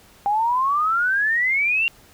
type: exponential sweep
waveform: sine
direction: up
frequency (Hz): 797 to 2794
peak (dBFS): -17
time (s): 0.26-1.88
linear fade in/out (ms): 0
effects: pink hiss -51 dBFS RMS until 2.13 s